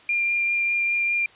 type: tone with vibrato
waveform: sine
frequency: 2394 Hz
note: D7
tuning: 33 cents sharp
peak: -20 dBFS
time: 0.09-1.26 s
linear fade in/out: 2 ms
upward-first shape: triangle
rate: 5 Hz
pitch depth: 11 cents each way
effects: white hiss -51 dBFS RMS until 1.35 s + resampled to 8000 Hz